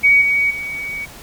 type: tone with level steps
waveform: sine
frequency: 2254 Hz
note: C#7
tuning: 28 cents sharp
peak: -8 / -13 / -23 dBFS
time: 0.03-1.06 s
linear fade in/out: 20 ms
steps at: 0.21 / 0.5 s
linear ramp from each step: 10 ms
effects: pink hiss -38 dBFS RMS until 1.22 s